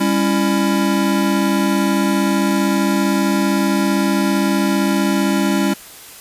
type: chord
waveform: square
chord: C# diminished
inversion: second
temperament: just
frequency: 199.57 / 277.2 / 332.6 Hz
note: G3 / C#4 / E4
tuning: +31 / 0 / +16 cents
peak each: -18 / -20 / -21 dBFS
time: 0-5.74 s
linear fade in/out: 10 ms
effects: white hiss -38 dBFS RMS until 6.2 s + resampled to 32000 Hz